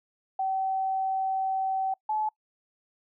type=tone pair in turn; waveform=sine; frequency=766 / 859.8 Hz; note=G5 / A5; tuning=-40 / -40 cents; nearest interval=major second; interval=200 cents; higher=second; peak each=-25 dBFS; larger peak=neither; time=0.39-1.94 / 2.09-2.29 s; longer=first; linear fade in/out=5 ms; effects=noise-tail reverb RT60 0.1 s tail -25 dB re dry